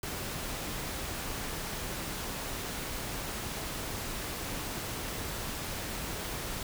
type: noise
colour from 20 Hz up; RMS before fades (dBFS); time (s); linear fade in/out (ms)
pink; -37; 0.03-6.63; 2
effects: none